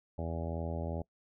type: harmonic tone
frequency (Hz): 82.5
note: E2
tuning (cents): +2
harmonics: 1 / 2 / 3 / 4 / 5 / 6 / 7 / 8 / 9 / 10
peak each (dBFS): -37 / -41 / -44 / -47 / -46 / -48 / -43 / -47 / -50 / -50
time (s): 0.18-1.02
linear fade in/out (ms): 5
effects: noise-tail reverb RT60 0.1 s tail -23 dB re dry